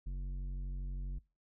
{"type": "tone with tanh clipping", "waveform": "sine", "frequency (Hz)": 46.25, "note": "F#1", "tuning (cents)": 0, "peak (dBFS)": -38, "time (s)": [0.06, 1.19], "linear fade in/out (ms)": 10, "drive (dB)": 10, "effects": ["noise-tail reverb RT60 0.3 s tail -24 dB re dry"]}